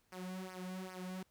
sawtooth tone with flanger, 185 Hz, F#3, in tune, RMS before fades -45 dBFS, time 0.12-1.23 s, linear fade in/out 5 ms, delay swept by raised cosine 0.26 to 3.16 ms, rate 2.5 Hz, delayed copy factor -0.9, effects pink hiss -75 dBFS RMS until 1.3 s

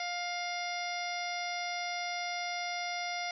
harmonic tone, 705 Hz, F5, 16 cents sharp, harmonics 1 / 2 / 3 / 4 / 5 / 6 / 7 / 8, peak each -37 / -45 / -38 / -50 / -46 / -50 / -44 / -46 dBFS, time 0-3.31 s, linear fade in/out 2 ms, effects none

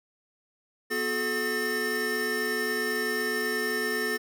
square tone cluster, 246 / 362.5 / 430.3 / 1802 Hz, B3 / F#4 / A4 / A6, -7 / -35 / -39 / +41 cents, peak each -37 / -37 / -32 / -30 dBFS, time 0.9-4.18 s, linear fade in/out 20 ms, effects none

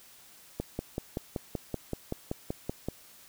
click train, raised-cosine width 2 ms, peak -18 dBFS, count 13, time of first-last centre 0.6-2.886 s, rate 5.25 Hz, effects white hiss -55 dBFS RMS until 3.28 s

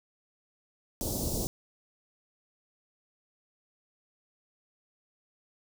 pink band-stop noise, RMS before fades -32 dBFS, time 1.01-1.47 s, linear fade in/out 0 ms, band 670 to 5000 Hz, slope 24 dB/octave, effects none

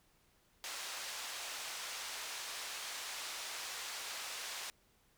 white band-pass noise, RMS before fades -44 dBFS, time 0.64-4.7 s, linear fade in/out 0 ms, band 640 to 6300 Hz, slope 12 dB/octave, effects pink hiss -71 dBFS RMS until 5.17 s

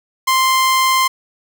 sawtooth tone, 1046.5 Hz, C6, in tune, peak -8 dBFS, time 0.27-1.08 s, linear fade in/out 10 ms, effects none

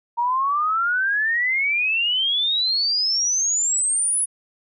sine exponential sweep, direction up, 932.3 to 10460 Hz, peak -18 dBFS, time 0.17-4.26 s, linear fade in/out 20 ms, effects none

